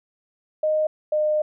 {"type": "tone pair in turn", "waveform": "sine", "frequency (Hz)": [618, 609.1], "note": ["D#5", "D#5"], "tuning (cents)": [-12, -37], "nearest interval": "unison", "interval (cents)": 25, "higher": "first", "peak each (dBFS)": [-18, -18], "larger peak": "neither", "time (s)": [[0.63, 0.87], [1.12, 1.42]], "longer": "second", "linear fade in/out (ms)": 5, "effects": []}